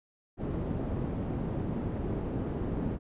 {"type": "low-pass noise", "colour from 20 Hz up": "white", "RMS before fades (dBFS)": -33, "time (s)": [0.37, 2.99], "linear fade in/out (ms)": 50, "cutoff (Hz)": 280, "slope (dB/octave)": 12, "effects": ["resampled to 8000 Hz"]}